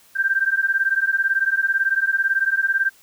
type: beating tone pair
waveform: sine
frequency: 1568 / 1586 Hz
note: G6 / G6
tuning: 0 / +20 cents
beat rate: 18 Hz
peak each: -20 dBFS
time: 0.15-2.9 s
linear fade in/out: 20 ms
effects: white hiss -53 dBFS RMS until 3.02 s